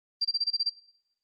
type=tone bursts; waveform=sine; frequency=4716 Hz; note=D8; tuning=6 cents sharp; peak=-23 dBFS; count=8; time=0.21-0.698 s; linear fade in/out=10 ms; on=40 ms; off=24 ms; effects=noise-tail reverb RT60 0.8 s tail -22 dB re dry + Opus 24 kbps